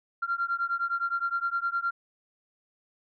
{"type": "beating tone pair", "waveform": "sine", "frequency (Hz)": [1377, 1386.7], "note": ["F6", "F6"], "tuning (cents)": [-25, -13], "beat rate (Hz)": 9.7, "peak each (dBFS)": -29, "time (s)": [0.22, 1.91], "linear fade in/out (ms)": 10, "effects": ["tanh soft clip ceiling -19 dBFS"]}